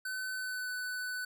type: tone with pitch glide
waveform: square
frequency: 1517 to 1497.8 Hz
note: F#6 to F#6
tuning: +43 to +21 cents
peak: -36 dBFS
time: 0.05-1.25 s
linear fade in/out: 5 ms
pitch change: -22 cents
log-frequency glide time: 0.34-0.68 s
effects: none